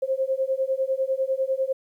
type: beating tone pair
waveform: sine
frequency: 525 / 535 Hz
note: C5 / C5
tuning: +6 / +38 cents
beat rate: 10 Hz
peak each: -25 dBFS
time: 0.02-1.73 s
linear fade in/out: 10 ms
effects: 10-bit